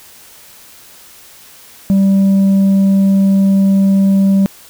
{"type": "tone with tanh clipping", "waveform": "sine", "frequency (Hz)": 195, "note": "G3", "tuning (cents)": -9, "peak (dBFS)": -8, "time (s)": [1.9, 4.46], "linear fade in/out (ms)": 0, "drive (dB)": 3, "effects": ["white hiss -40 dBFS RMS until 4.69 s"]}